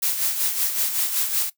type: noise with tremolo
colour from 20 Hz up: blue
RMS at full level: -21 dBFS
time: 0.02-1.5 s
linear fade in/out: 10 ms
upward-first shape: sine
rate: 5.3 Hz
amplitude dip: 55%
effects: noise-tail reverb RT60 0.1 s tail -17 dB re dry